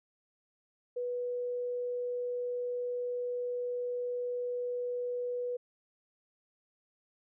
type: tone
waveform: sine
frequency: 490.4 Hz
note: B4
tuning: 12 cents flat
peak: -32 dBFS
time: 0.96-5.57 s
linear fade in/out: 10 ms
effects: none